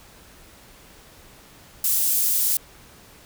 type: high-pass noise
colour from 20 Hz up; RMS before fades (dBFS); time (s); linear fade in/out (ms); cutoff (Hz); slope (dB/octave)
pink; -21; 1.84-2.57; 2; 11000; 12
effects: pink hiss -49 dBFS RMS until 3.25 s